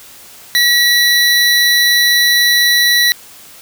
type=tone pair together; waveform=square; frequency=1926 / 3972 Hz; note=B6 / B7; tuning=-44 / +9 cents; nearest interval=octave + minor second; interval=1253 cents; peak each=-12 dBFS; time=0.55-3.12 s; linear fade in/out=0 ms; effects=white hiss -38 dBFS RMS until 3.61 s